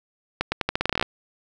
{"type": "accelerating click train", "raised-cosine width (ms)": 0.3, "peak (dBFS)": -6, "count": 14, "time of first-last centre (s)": [0.41, 1.026], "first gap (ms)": 110, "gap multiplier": 0.84, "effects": []}